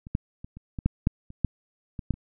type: clicks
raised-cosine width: 5 ms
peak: -28 / -12 / -26 / -29 / -20 / -9 / -8 / -30 / -10 / -21 / -10 / -29 dBFS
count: 12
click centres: 0.069 / 0.151 / 0.445 / 0.57 / 0.788 / 0.86 / 1.071 / 1.304 / 1.447 / 1.992 / 2.107 / 2.14 s
effects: none